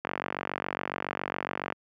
click train, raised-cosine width 0.5 ms, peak -14 dBFS, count 80, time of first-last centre 0.05-1.724 s, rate 47.2 Hz, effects high-pass 150 Hz 12 dB/octave

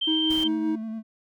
sine tone, 3136 Hz, G7, in tune, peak -23 dBFS, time 0.01-0.48 s, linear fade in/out 10 ms
triangle tone with tremolo, 316.3 Hz, D#4, 29 cents sharp, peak -20 dBFS, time 0.07-0.76 s, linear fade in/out 10 ms, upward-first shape triangle, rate 5.2 Hz, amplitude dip 35%
pink noise, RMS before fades -39 dBFS, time 0.3-0.44 s, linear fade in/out 5 ms
triangle tone with vibrato, 221.7 Hz, A3, 13 cents sharp, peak -28 dBFS, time 0.43-1.03 s, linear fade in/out 50 ms, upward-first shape square, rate 10 Hz, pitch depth 20 cents each way
effects none

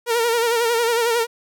sawtooth tone with vibrato, 466.2 Hz, A#4, in tune, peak -13 dBFS, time 0.06-1.27 s, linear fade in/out 50 ms, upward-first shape sine, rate 11 Hz, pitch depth 59 cents each way, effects none

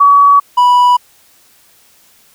sine / triangle tone pair in turn, 1134 / 982.9 Hz, C#6 / B5, +39 / -9 cents, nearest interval major second, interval 248 cents, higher first, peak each -3 dBFS, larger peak neither, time 0-0.4 / 0.57-0.97 s, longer neither, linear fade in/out 10 ms, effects white hiss -48 dBFS RMS until 2.34 s

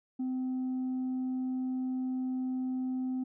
sine tone with tanh clipping, 257.1 Hz, C4, 30 cents flat, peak -31 dBFS, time 0.19-3.24 s, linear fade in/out 10 ms, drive 1 dB, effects none

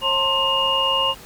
sine tone cluster, 540 / 908 / 1052 / 2843 Hz, C#5 / A#5 / C6 / F7, -45 / -46 / +9 / +30 cents, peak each -26 / -27 / -23 / -19 dBFS, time 0.01-1.15 s, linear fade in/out 50 ms, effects pink hiss -42 dBFS RMS until 1.25 s

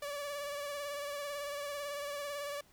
sawtooth tone with vibrato, 575 Hz, D5, 37 cents flat, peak -34 dBFS, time 0.02-2.61 s, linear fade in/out 5 ms, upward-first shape sine, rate 18 Hz, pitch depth 35 cents each way, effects pink hiss -65 dBFS RMS until 2.72 s

